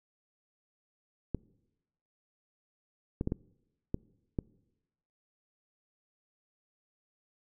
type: clicks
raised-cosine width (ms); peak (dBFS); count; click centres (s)
3; -18; 6; 1.347 / 3.211 / 3.274 / 3.321 / 3.944 / 4.388
effects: noise-tail reverb RT60 1.0 s tail -24 dB re dry